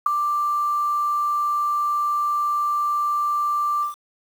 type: tone with ADSR envelope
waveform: sine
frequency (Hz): 1179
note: D6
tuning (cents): +6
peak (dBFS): -9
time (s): 0.06-3.95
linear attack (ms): 6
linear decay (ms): 3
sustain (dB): -10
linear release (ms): 130
effects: 7-bit